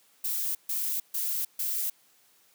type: noise bursts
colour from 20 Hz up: violet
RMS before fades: -30 dBFS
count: 4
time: 0.24-1.9 s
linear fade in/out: 5 ms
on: 310 ms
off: 140 ms
effects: white hiss -63 dBFS RMS until 2.54 s + high-pass 150 Hz 12 dB/octave